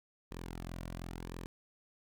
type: tone with flanger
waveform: sawtooth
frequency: 43.1 Hz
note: F1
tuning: 22 cents flat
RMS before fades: -44 dBFS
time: 0.31-1.46 s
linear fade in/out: 0 ms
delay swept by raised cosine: 1.4 to 2.38 ms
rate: 0.94 Hz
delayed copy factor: -0.55
effects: none